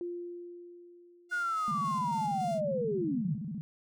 sine tone with exponential decay, 349.2 Hz, F4, in tune, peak -33 dBFS, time 0.01-2.04 s, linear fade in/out 1 ms, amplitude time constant 440 ms
5% pulse tone with tremolo, 698.5 Hz, F5, in tune, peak -37 dBFS, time 1.29-2.61 s, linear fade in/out 50 ms, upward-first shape square, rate 3.6 Hz, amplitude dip 30%
sine linear sweep, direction down, 1467 to 123.47 Hz, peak -29 dBFS, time 1.31-3.36 s, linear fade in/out 20 ms
sine tone with vibrato, 182.6 Hz, F#3, 23 cents flat, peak -35 dBFS, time 1.68-3.61 s, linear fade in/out 0 ms, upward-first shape square, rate 15 Hz, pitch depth 270 cents each way
effects none

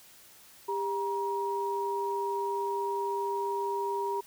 sine tone pair together, 399.4 / 950 Hz, G4 / A#5, +32 / +33 cents, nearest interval octave + minor third, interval 1501 cents, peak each -32 / -31 dBFS, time 0.68-4.21 s, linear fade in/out 10 ms, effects white hiss -55 dBFS RMS until 4.26 s

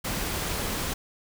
pink noise, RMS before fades -30 dBFS, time 0.04-0.94 s, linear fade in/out 10 ms, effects none

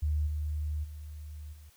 sine tone with level steps, 75.4 Hz, D2, 46 cents sharp, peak -26 / -30 / -40 / -48 dBFS, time 0.02-1.7 s, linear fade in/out 10 ms, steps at 0.26 / 0.83 / 1.52 s, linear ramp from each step 20 ms, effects white hiss -63 dBFS RMS until 1.76 s

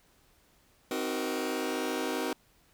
sawtooth chord, C half-diminished seventh, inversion none, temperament just, 261.6 / 314 / 376.7 / 470.9 Hz, C4 / Eb4 / Gb4 / Bb4, 0 / +16 / +31 / +18 cents, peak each -32 dBFS, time 0.91-2.33 s, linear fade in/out 2 ms, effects pink hiss -65 dBFS RMS until 2.73 s

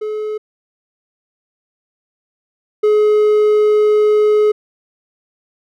triangle tone pair in turn, 427.6 / 423.2 Hz, A4 / G#4, -49 / +33 cents, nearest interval unison, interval 18 cents, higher first, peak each -17 / -7 dBFS, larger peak second, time 0.01-0.38 / 2.83-4.52 s, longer second, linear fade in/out 10 ms, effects none

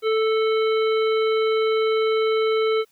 harmonic tone, 440 Hz, A4, in tune, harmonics 1 / 3 / 5 / 7 / 9, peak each -18 / -28 / -32 / -35 / -37 dBFS, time 0.02-2.85 s, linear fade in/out 50 ms, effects white hiss -63 dBFS RMS until 2.91 s

